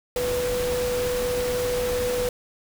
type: tone in noise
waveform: sine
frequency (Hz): 493.9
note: B4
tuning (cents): 0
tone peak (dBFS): -23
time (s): 0.16-2.29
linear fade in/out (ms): 2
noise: pink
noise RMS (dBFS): -31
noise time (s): 0.16-2.29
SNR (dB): +5
effects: none